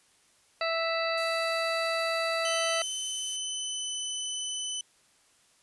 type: harmonic tone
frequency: 659 Hz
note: E5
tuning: 1 cent flat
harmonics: 1 / 2 / 3 / 4 / 6 / 7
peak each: -30 / -33 / -35 / -36 / -38 / -38 dBFS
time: 0.61-2.82 s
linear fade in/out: 2 ms
type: noise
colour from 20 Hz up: violet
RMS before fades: -40 dBFS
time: 1.17-3.37 s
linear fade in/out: 10 ms
type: tone with pitch glide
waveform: 20% pulse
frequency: 3046 to 3013 Hz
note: F#7 to F#7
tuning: +50 to +31 cents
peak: -26 dBFS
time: 2.45-4.81 s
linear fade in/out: 2 ms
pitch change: -19 cents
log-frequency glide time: 2.89-3.92 s
effects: white hiss -64 dBFS RMS until 5.62 s + resampled to 24000 Hz